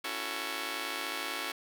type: chord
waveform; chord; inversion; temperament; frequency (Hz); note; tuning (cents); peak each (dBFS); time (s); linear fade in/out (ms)
5% pulse; F# minor seventh; second; just; 277.5 / 333 / 370 / 444; C#4 / E4 / F#4 / A4; +2 / +18 / 0 / +16; -30; 0.04-1.52; 5
effects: none